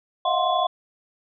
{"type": "tone cluster", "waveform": "sine", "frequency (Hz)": [634, 702, 734, 1050, 3427], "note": ["D#5", "F5", "F#5", "C6", "A7"], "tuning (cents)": [32, 9, -14, 6, -46], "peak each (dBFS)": [-27, -25, -24, -24, -30], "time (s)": [0.25, 0.67], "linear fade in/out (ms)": 5, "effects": []}